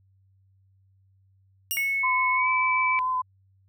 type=tone with exponential decay; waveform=5% pulse; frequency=2838 Hz; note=F7; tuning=27 cents sharp; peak=-14 dBFS; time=1.71-2.02 s; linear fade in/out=0 ms; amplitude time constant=67 ms
type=tone with pitch glide; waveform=sine; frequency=2200 to 2308 Hz; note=C#7 to D7; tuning=-14 to -31 cents; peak=-23 dBFS; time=1.77-2.99 s; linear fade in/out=0 ms; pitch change=+83 cents; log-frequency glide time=2.36-2.48 s
type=tone with vibrato; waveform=sine; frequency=1021 Hz; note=C6; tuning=43 cents flat; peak=-23 dBFS; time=2.03-3.22 s; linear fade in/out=10 ms; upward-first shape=triangle; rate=6.8 Hz; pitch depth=16 cents each way
effects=added 96 Hz sine -59 dBFS peak until 3.68 s